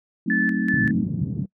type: chord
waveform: sine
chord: F# diminished seventh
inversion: none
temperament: equal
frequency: 185 / 220 / 261.6 / 311.1 Hz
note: F#3 / A3 / C4 / Eb4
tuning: 0 / 0 / 0 / 0 cents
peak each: -26 / -24 / -26 / -29 dBFS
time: 0.26-1.05 s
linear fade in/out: 10 ms
type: tone with tremolo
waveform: sine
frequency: 1744 Hz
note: A6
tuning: 16 cents flat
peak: -20 dBFS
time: 0.3-0.91 s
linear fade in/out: 2 ms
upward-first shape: square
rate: 2.6 Hz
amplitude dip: 65%
type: band-pass noise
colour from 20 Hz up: white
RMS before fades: -26 dBFS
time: 0.73-1.46 s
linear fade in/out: 5 ms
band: 110 to 190 Hz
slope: 24 dB/octave
effects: noise-tail reverb RT60 0.1 s tail -25 dB re dry